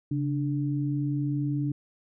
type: tone pair together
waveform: sine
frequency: 138.59 / 293.7 Hz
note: C#3 / D4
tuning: 0 / 0 cents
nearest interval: octave + minor second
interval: 1300 cents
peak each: -27 / -29 dBFS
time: 0.11-1.72 s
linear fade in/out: 5 ms
effects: none